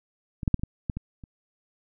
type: clicks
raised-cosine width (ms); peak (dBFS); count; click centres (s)
5; -20 / -10 / -6 / -30 / -15 / -14 / -19 / -30; 8; 0.432 / 0.478 / 0.543 / 0.595 / 0.635 / 0.898 / 0.97 / 1.238
effects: none